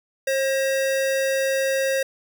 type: tone pair together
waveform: square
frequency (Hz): 537.2 / 1900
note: C5 / A#6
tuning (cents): +46 / +33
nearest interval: octave + minor seventh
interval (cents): 2187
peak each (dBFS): -21 / -31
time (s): 0.27-2.03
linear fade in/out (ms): 5
effects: none